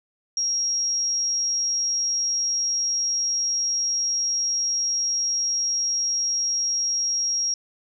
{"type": "tone", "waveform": "sine", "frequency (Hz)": 5610, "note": "F8", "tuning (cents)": 7, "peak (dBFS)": -21, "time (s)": [0.37, 7.54], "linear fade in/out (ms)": 2, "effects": []}